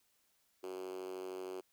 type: tone with high-pass filter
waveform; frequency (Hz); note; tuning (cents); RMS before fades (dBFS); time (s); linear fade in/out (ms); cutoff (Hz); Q
5% pulse; 93.1; F#2; +11; -44; 0.63-1.61; 10; 370; 6.3
effects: white hiss -75 dBFS RMS until 1.72 s